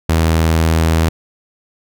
sawtooth tone, 81.1 Hz, E2, 28 cents flat, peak -7 dBFS, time 0.09-1.09 s, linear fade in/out 5 ms, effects none

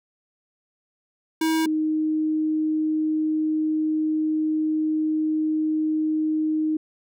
square / sine tone pair in turn, 320 / 311.1 Hz, D#4 / D#4, +49 / 0 cents, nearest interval unison, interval 49 cents, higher first, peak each -20 dBFS, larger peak neither, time 1.41-1.66 / 1.66-6.77 s, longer second, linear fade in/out 5 ms, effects none

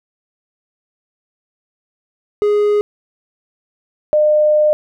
triangle / sine tone pair in turn, 415.3 / 605.2 Hz, G#4 / D#5, 0 / -48 cents, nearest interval perfect fifth, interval 652 cents, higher second, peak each -9 dBFS, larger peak neither, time 2.42-2.81 / 4.13-4.73 s, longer second, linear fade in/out 0 ms, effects none

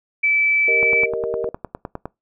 sine tone, 2312 Hz, D7, 28 cents flat, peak -14 dBFS, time 0.23-1.06 s, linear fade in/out 10 ms
sine chord, Eb major, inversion first, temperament equal, 392 / 466.2 / 622.3 Hz, G4 / Bb4 / Eb5, 0 / 0 / 0 cents, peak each -28 / -22 / -28 dBFS, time 0.68-1.49 s, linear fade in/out 2 ms
click train, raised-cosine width 1 ms, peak -14 dBFS, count 13, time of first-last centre 0.83-2.056 s, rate 9.79 Hz
effects noise-tail reverb RT60 0.2 s tail -23 dB re dry

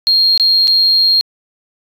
sine tone with dropouts, 4232 Hz, C8, 19 cents sharp, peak -7 dBFS, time 0.07-1.21 s, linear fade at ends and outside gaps 0 ms, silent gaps 0.376-0.398 / 0.673-0.679 s, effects tanh soft clip ceiling -3 dBFS

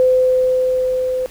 sine tone with level ramp, 511 Hz, C5, 41 cents flat, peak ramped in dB -9 to -17 dBFS, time 0-1.26 s, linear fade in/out 0 ms, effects added 43 Hz sine -44 dBFS peak until 1.3 s + pink hiss -42 dBFS RMS until 1.3 s

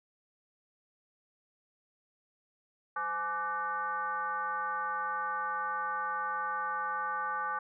sine tone with frequency modulation, 1174.7 Hz, D6, in tune, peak -31 dBFS, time 2.96-7.59 s, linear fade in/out 5 ms, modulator 329 Hz, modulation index 1.1, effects none

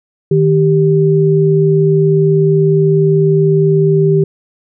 sine tone pair together, 155.56 / 392 Hz, D#3 / G4, 0 / 0 cents, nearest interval octave + major third, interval 1600 cents, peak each -10 dBFS, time 0.31-4.24 s, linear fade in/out 5 ms, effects none

